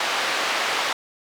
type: band-pass noise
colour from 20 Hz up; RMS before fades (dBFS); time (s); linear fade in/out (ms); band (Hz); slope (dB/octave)
pink; -24; 0-0.93; 5; 750 to 4200; 12
effects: none